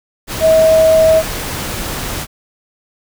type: tone in noise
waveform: sine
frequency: 640 Hz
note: D#5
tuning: 49 cents sharp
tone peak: -6 dBFS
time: 0.4-1.23 s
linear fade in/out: 50 ms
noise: pink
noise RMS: -22 dBFS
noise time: 0.27-2.27 s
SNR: +13 dB
effects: none